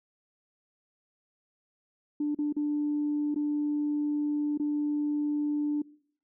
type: tone with dropouts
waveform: sine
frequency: 295.3 Hz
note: D4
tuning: 10 cents sharp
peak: -25 dBFS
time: 2.2-5.82 s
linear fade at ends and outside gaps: 5 ms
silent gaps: 2.348-2.387 / 2.526-2.565 / 3.345-3.359 / 4.576-4.597 s
effects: noise-tail reverb RT60 0.6 s tail -22 dB re dry + tanh soft clip ceiling -21 dBFS